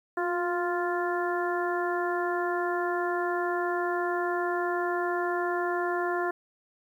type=harmonic tone with a mistuned harmonic; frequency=349.2 Hz; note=F4; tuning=in tune; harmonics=1 / 2 / 3 / 4 / 5; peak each=-29 / -32 / -34 / -35 / -36 dBFS; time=0.17-6.31 s; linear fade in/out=5 ms; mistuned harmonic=1; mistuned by=+31 cents; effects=10-bit